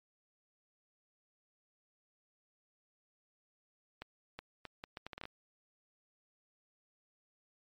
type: accelerating click train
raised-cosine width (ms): 0.3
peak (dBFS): -27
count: 11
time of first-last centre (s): 4.02-5.254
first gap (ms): 370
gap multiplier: 0.71
effects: MP3 64 kbps